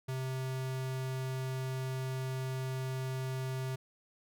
square tone, 130.81 Hz, C3, in tune, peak -35 dBFS, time 0.08-3.76 s, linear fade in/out 10 ms, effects none

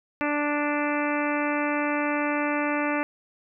harmonic tone, 293.7 Hz, D4, in tune, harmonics 1 / 2 / 3 / 4 / 5 / 6 / 7 / 8 / 9, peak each -27 / -30 / -32 / -33 / -34 / -35 / -35 / -36 / -37 dBFS, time 0.21-3.03 s, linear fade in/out 0 ms, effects none

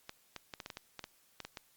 clicks, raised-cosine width 0.2 ms, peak -25 dBFS, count 12, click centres 0.094 / 0.363 / 0.538 / 0.602 / 0.661 / 0.702 / 0.771 / 0.993 / 1.041 / 1.403 / 1.45 / 1.572 s, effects white hiss -68 dBFS RMS until 1.76 s + Opus 48 kbps

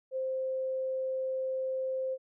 sine tone, 523.3 Hz, C5, in tune, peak -30 dBFS, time 0.11-2.18 s, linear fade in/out 50 ms, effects none

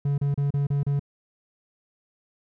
triangle tone bursts, 141.8 Hz, C#3, 40 cents sharp, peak -19 dBFS, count 6, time 0.05-0.995 s, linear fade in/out 5 ms, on 130 ms, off 33 ms, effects none

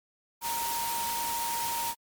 sine tone in noise, 932.3 Hz, A#5, in tune, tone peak -31 dBFS, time 0.41-1.95 s, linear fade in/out 50 ms, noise white, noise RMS -34 dBFS, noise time 0.41-1.95 s, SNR 0 dB, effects MP3 96 kbps

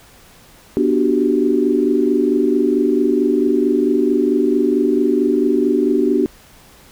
sine chord, G major seventh, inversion first, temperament just, 245 / 294 / 367.5 / 392 Hz, B3 / D4 / F#4 / G4, -14 / +2 / -12 / 0 cents, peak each -19 / -17 / -18 / -19 dBFS, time 0.77-6.26 s, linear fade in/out 0 ms, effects pink hiss -46 dBFS RMS until 6.91 s

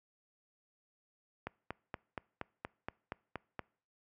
click train, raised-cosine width 0.5 ms, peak -23 dBFS, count 10, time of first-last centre 1.47-3.593 s, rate 4.24 Hz, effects noise-tail reverb RT60 0.5 s tail -25 dB re dry + high-pass 60 Hz 12 dB/octave

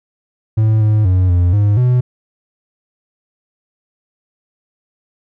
triangle tone with pitch steps, 109.4 / 107.2 / 92.1 / 88.2 / 103 / 124.7 Hz, A2 / A2 / F#2 / F2 / G#2 / B2, -9 / -45 / -7 / +18 / -14 / +17 cents, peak -7 dBFS, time 0.57-2.01 s, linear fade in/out 10 ms, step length 240 ms, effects none

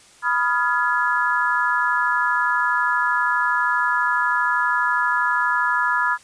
sine chord, F half-diminished seventh, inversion second, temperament equal with one note detuned, 987.8 / 1244.5 / 1396.9 / 1691.2 Hz, Cb6 / Eb6 / F6 / Ab6, 0 / 0 / 0 / +31 cents, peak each -22 / -25 / -23 / -22 dBFS, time 0.22-6.18 s, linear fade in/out 50 ms, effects white hiss -50 dBFS RMS until 6.23 s + resampled to 22050 Hz

